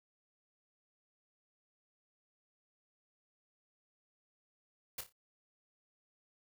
white noise with echo, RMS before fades -40 dBFS, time 4.98-5.01 s, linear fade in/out 5 ms, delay 29 ms, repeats 4, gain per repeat -9 dB, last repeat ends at 5.126 s, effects none

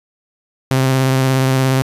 sawtooth tone with vibrato, 131.9 Hz, C3, 14 cents sharp, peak -8 dBFS, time 0.71-1.82 s, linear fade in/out 0 ms, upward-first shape sine, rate 17 Hz, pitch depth 22 cents each way, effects resampled to 32000 Hz + 7-bit

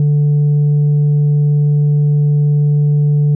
sine tone, 146.83 Hz, D3, in tune, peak -6 dBFS, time 0-3.35 s, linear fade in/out 2 ms, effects tanh soft clip ceiling -8 dBFS

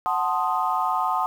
sine chord, F# diminished seventh, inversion none, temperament equal, 740 / 880 / 1046.5 / 1244.5 Hz, F#5 / A5 / C6 / Eb6, 0 / 0 / 0 / 0 cents, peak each -26 dBFS, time 0.06-1.26 s, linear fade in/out 0 ms, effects tanh soft clip ceiling -10 dBFS + 8-bit

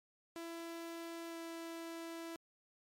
sawtooth tone with pitch glide, 334.2 to 331.9 Hz, E4 to E4, +24 to +12 cents, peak -40 dBFS, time 0.36-2.36 s, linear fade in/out 0 ms, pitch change -12 cents, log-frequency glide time 1.28-1.37 s, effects MP3 64 kbps

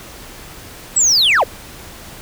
sine linear sweep, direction down, 8050 to 392.9 Hz, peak -7 dBFS, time 0.96-1.44 s, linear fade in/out 10 ms, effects tanh soft clip ceiling -9 dBFS + pink hiss -36 dBFS RMS until 2.21 s

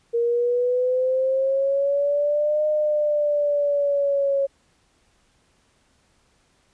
sine exponential two-way sweep, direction up then down, 466.2 to 610 to 550 Hz, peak -18 dBFS, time 0.13-4.47 s, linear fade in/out 20 ms, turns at 2.66 s, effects pink hiss -63 dBFS RMS until 6.73 s + resampled to 22050 Hz

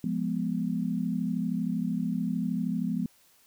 sine chord, F diminished, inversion none, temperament equal, 174.61 / 207.7 / 246.9 Hz, F3 / Ab3 / Cb4, 0 / 0 / 0 cents, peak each -31 dBFS, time 0.04-3.06 s, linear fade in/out 2 ms, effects white hiss -62 dBFS RMS until 3.46 s

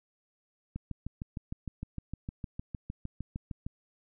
click train, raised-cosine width 5 ms, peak -24 dBFS, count 20, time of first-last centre 0.76-3.665 s, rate 6.54 Hz, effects none

